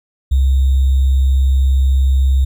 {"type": "tone with sample-and-hold", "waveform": "sine", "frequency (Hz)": 66.6, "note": "C2", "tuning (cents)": 31, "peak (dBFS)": -9, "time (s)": [0.31, 2.45], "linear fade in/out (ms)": 10, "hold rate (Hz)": 3675, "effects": []}